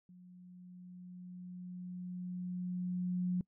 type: tone with level ramp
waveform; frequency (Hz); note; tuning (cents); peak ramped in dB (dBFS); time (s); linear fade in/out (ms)
sine; 180.2; F#3; -45; -54 to -30; 0.09-3.41; 2
effects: noise-tail reverb RT60 0.1 s tail -24 dB re dry